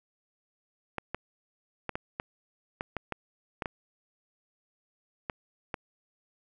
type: clicks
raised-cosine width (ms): 0.5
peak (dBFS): -17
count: 12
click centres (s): 0.983 / 1.146 / 1.893 / 1.955 / 2.199 / 2.809 / 2.967 / 3.123 / 3.622 / 3.658 / 5.298 / 5.742
effects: none